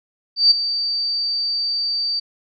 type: tone with ADSR envelope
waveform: sine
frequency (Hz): 4629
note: D8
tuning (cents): -26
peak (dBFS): -7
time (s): 0.36-2.2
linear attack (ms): 150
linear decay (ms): 12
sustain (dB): -12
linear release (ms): 12
effects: none